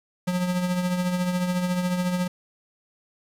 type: tone with tremolo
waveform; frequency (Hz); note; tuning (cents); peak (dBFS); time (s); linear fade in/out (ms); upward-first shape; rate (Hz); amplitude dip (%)
square; 180; F#3; -47; -21; 0.27-2.28; 10; triangle; 14; 55
effects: resampled to 32000 Hz + 8-bit